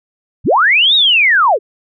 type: linear two-way sweep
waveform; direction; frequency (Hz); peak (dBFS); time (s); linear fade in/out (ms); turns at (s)
sine; up then down; 36.71 to 3836 to 355.1; -7; 0.44-1.59; 50; 0.95
effects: none